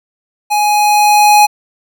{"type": "tone with level ramp", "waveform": "square", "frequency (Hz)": 835, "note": "G#5", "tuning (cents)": 9, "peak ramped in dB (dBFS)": [-11, -4], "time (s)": [0.5, 1.47], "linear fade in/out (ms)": 20, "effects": []}